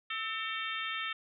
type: harmonic tone with a mistuned harmonic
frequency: 451.1 Hz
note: A4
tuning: 43 cents sharp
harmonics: 3 / 4 / 5 / 6 / 7 / 8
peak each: -39 / -40 / -41 / -42 / -42 / -43 dBFS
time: 0.1-1.13 s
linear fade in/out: 5 ms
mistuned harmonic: 3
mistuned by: -59 cents
effects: none